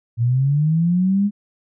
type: linear sweep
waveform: sine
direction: up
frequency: 113.8 to 207.7 Hz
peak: -14 dBFS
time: 0.17-1.31 s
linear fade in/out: 50 ms
effects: none